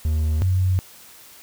triangle / sine tone pair in turn, 77.78 / 92.82 Hz, D#2 / F#2, 0 / +6 cents, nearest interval minor third, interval 306 cents, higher second, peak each -16 dBFS, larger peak neither, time 0.05-0.42 / 0.42-0.79 s, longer neither, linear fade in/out 0 ms, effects white hiss -46 dBFS RMS until 1.42 s

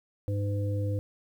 harmonic tone, 101.4 Hz, G#2, 41 cents flat, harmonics 1 / 3 / 5, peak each -27 / -38 / -37 dBFS, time 0.28-0.99 s, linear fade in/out 0 ms, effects 10-bit

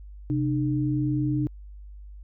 sine tone pair together, 130.81 / 301.7 Hz, C3 / D4, 0 / +47 cents, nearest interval octave + major second, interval 1447 cents, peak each -25 / -25 dBFS, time 0.3-1.47 s, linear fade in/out 0 ms, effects added 50 Hz sine -40 dBFS peak until 2.23 s

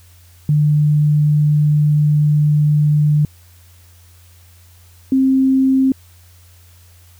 sine tone pair in turn, 149.3 / 264.9 Hz, D3 / C4, +29 / +22 cents, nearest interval minor seventh, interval 993 cents, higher second, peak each -10 dBFS, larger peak neither, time 0.49-3.25 / 5.12-5.92 s, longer first, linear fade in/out 2 ms, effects added 87 Hz sine -44 dBFS peak until 7.19 s + white hiss -51 dBFS RMS until 7.19 s

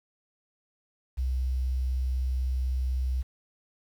sine tone, 64 Hz, C2, 38 cents flat, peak -25 dBFS, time 1.17-3.23 s, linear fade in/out 20 ms, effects 9-bit

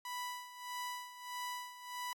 sawtooth tone with tremolo, 987.8 Hz, B5, in tune, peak -35 dBFS, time 0.05-2.13 s, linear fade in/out 2 ms, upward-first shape sine, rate 1.6 Hz, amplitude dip 75%, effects AAC 64 kbps

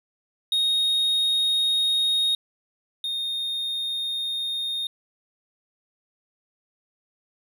triangle tone pair in turn, 3729 / 3686 Hz, A#7 / A#7, 0 / -20 cents, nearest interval unison, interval 20 cents, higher first, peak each -18 / -24 dBFS, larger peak first, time 0.52-2.35 / 3.04-4.87 s, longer neither, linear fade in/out 2 ms, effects none

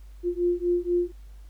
sine beating tone pair, 349.2 / 353.3 Hz, F4 / F4, 0 / +20 cents, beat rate 4.1 Hz, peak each -25 dBFS, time 0.23-1.12 s, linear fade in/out 50 ms, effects added 50 Hz sine -42 dBFS peak until 1.49 s + pink hiss -63 dBFS RMS until 1.49 s

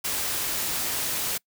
white noise, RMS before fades -28 dBFS, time 0.04-1.38 s, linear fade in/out 10 ms, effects noise-tail reverb RT60 0.1 s tail -25 dB re dry

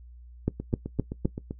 two click trains, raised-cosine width 3 ms, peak -11 / -20 dBFS, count 4 / 8, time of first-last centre 0.48-1.255 / 0.6-1.509 s, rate 3.87 / 7.7 Hz, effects noise-tail reverb RT60 0.1 s tail -19 dB re dry + added 60 Hz sine -45 dBFS peak until 1.59 s

